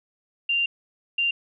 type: tone bursts at uneven times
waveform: sine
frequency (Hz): 2783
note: F7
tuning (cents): -7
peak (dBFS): -20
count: 2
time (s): 0.49-0.66 / 1.18-1.31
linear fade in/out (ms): 5
effects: none